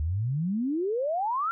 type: exponential sweep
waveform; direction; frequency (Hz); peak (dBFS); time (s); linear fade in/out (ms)
sine; up; 71.9 to 1392; -25; 0-1.51; 0
effects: none